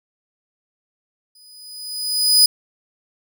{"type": "tone with exponential growth", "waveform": "sawtooth", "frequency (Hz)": 4978, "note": "D#8", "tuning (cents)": 0, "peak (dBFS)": -5, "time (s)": [1.35, 2.46], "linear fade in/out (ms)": 5, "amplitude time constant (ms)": 240, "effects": []}